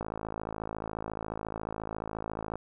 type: click train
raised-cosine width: 1 ms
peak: -21 dBFS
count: 139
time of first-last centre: 0.01-2.556 s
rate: 54.2 Hz
effects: none